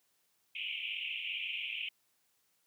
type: band-pass noise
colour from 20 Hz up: white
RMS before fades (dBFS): -39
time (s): 0.55-1.89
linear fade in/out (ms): 5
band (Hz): 2300 to 3100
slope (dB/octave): 96
effects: white hiss -75 dBFS RMS until 2.66 s + high-pass 80 Hz 12 dB/octave